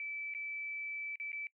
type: tone with dropouts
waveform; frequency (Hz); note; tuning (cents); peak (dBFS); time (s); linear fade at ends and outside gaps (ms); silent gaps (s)
sine; 2313; D7; -27; -38; 0-1.47; 1; 0.339-0.348 / 1.157-1.199 / 1.319-1.329
effects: noise-tail reverb RT60 0.1 s tail -22 dB re dry